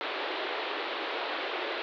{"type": "band-pass noise", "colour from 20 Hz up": "pink", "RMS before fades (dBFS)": -34, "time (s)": [0.01, 1.82], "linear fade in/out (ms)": 0, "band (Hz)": [330, 4000], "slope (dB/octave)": 48, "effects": []}